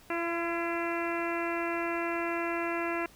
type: harmonic tone with a mistuned harmonic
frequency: 339.3 Hz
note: F4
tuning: 50 cents flat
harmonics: 1 / 2 / 3 / 4 / 5 / 6 / 7 / 8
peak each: -33 / -36 / -38 / -39 / -40 / -41 / -41 / -42 dBFS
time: 0.1-3.06 s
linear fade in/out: 2 ms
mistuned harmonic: 5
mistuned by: -19 cents
effects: pink hiss -57 dBFS RMS until 3.15 s